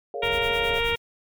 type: chord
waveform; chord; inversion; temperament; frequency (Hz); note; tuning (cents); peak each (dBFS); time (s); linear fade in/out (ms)
sine; Bb minor seventh; third; just; 419.5 / 466.2 / 559.4 / 699.2; Ab4 / Bb4 / Db5 / F5; +17 / 0 / +16 / +2; -34; 0.14-0.79; 2
type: harmonic tone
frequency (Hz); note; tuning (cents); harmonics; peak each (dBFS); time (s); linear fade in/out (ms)
466.2; A#4; 0; 1 / 2 / 3 / 4 / 5 / 6 / 7 / 8; -27 / -32 / -33 / -33 / -28 / -31 / -32 / -37; 0.22-0.96; 10
type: noise with tremolo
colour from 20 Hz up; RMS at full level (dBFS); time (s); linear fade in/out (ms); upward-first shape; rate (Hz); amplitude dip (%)
white; -44; 0.22-0.98; 50; sine; 9.5; 90
type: noise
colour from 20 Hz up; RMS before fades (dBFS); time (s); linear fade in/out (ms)
brown; -36; 0.23-0.95; 0
effects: none